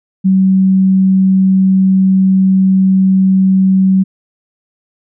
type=tone; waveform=sine; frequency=190 Hz; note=F#3; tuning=46 cents sharp; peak=-6 dBFS; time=0.24-4.04 s; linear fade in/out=20 ms; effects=none